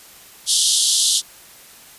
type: band-pass noise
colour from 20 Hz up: pink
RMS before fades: -17 dBFS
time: 0.46-1.22 s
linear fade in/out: 50 ms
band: 3100 to 11000 Hz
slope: 96 dB/octave
effects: white hiss -44 dBFS RMS until 1.98 s + resampled to 32000 Hz